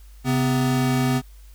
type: tone pair together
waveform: square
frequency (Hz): 133.44 / 251.9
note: C3 / B3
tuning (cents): +34 / +34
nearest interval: major seventh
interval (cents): 1100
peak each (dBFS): -22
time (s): 0.24-1.22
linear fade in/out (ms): 50
effects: added 50 Hz sine -42 dBFS peak until 1.54 s + white hiss -57 dBFS RMS until 1.54 s